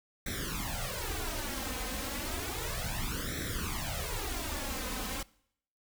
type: noise with flanger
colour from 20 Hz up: pink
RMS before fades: -36 dBFS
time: 0.26-5.23 s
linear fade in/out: 5 ms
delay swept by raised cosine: 0.52 to 3.92 ms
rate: 0.32 Hz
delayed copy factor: +0.95
effects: noise-tail reverb RT60 0.7 s tail -23 dB re dry